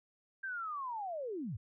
sine linear sweep, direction down, 1600 to 82.41 Hz, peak -37 dBFS, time 0.43-1.57 s, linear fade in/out 10 ms, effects none

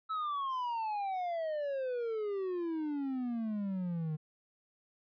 triangle exponential sweep, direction down, 1314 to 151.4 Hz, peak -31 dBFS, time 0.09-4.17 s, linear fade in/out 20 ms, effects resampled to 11025 Hz

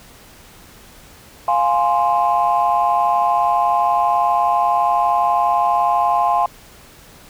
sine chord, F minor, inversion none, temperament equal, 698.5 / 830.6 / 1046.5 Hz, F5 / Ab5 / C6, 0 / 0 / 0 cents, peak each -17 dBFS, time 1.48-6.46 s, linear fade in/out 2 ms, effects tanh soft clip ceiling -6 dBFS + pink hiss -44 dBFS RMS until 7.29 s

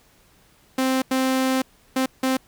sawtooth tone bursts at uneven times, 261.6 Hz, C4, in tune, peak -15 dBFS, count 4, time 0.78-1.02 / 1.11-1.62 / 1.96-2.06 / 2.23-2.37 s, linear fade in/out 5 ms, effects pink hiss -57 dBFS RMS until 2.47 s

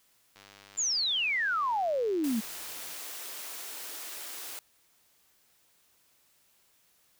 click train, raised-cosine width 0.2 ms, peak -34 dBFS, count 258, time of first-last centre 0.36-2.933 s, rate 99.9 Hz
sine exponential sweep, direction down, 7370 to 207.7 Hz, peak -26 dBFS, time 0.77-2.41 s, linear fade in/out 20 ms
white high-pass noise, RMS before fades -41 dBFS, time 2.24-4.59 s, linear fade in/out 0 ms, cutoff 300 Hz, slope 24 dB/octave
effects white hiss -67 dBFS RMS until 7.19 s

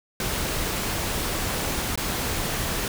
pink noise with dropouts, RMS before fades -27 dBFS, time 0.2-2.88 s, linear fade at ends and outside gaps 2 ms, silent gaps 1.957-1.975 s, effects none

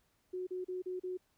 sine tone bursts, 366.6 Hz, F#4, 16 cents flat, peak -36 dBFS, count 5, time 0.33-1.174 s, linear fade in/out 10 ms, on 140 ms, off 36 ms, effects pink hiss -75 dBFS RMS until 1.37 s

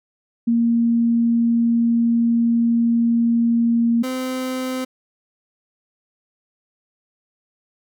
sine / 30% pulse tone pair in turn, 233.1 / 257.8 Hz, A#3 / C4, 0 / -26 cents, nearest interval major second, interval 174 cents, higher second, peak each -14 / -20 dBFS, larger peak first, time 0.47-4.03 / 4.03-4.85 s, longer first, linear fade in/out 10 ms, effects none

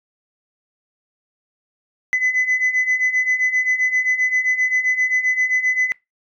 sine beating tone pair, 2009 / 2016.6 Hz, B6 / B6, +29 / +36 cents, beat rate 7.6 Hz, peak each -20 / -16 dBFS, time 2.13-5.92 s, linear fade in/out 0 ms, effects noise-tail reverb RT60 0.2 s tail -24 dB re dry + tanh soft clip ceiling -12 dBFS

